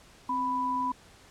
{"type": "tone pair together", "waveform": "sine", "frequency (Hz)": [261.6, 990.8], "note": ["C4", "B5"], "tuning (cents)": [0, 5], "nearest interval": "octave + major seventh", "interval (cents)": 2305, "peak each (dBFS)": [-35, -27], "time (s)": [0.29, 0.92], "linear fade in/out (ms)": 5, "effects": ["pink hiss -55 dBFS RMS until 1.3 s", "low-pass 9000 Hz 12 dB/octave"]}